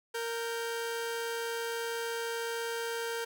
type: tone pair together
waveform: sawtooth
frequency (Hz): 463.6 / 1568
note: A#4 / G6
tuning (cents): -10 / 0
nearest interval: octave + major sixth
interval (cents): 2110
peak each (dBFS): -30 / -37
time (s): 0.14-3.25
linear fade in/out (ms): 10
effects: none